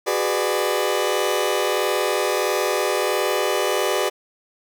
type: chord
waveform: sawtooth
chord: G# half-diminished seventh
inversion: third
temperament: just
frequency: 373.8 / 415.3 / 498.4 / 598 Hz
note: F#4 / G#4 / B4 / D5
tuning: +18 / 0 / +16 / +31 cents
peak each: -21 dBFS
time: 0.06-4.1 s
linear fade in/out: 20 ms
effects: none